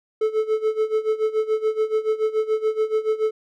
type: tone with tremolo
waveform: triangle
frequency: 435.5 Hz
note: A4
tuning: 18 cents flat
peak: -14 dBFS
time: 0.21-3.31 s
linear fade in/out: 5 ms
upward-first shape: sine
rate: 7 Hz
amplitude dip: 85%
effects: none